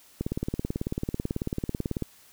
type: click train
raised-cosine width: 3 ms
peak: -15 dBFS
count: 34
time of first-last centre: 0.21-2.023 s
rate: 18.2 Hz
effects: white hiss -56 dBFS RMS until 2.32 s